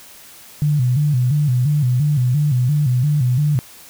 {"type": "tone with vibrato", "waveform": "sine", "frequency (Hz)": 136.1, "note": "C#3", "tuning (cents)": -31, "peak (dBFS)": -13, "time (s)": [0.62, 3.59], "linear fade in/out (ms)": 0, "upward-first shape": "square", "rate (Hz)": 2.9, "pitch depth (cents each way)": 150, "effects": ["white hiss -42 dBFS RMS until 3.89 s"]}